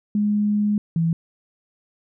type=tone pair in turn; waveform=sine; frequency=208.1 / 165.17 Hz; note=G#3 / E3; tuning=+4 / +4 cents; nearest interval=major third; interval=400 cents; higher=first; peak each=-17 dBFS; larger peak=neither; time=0.15-0.78 / 0.96-1.13 s; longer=first; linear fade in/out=2 ms; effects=none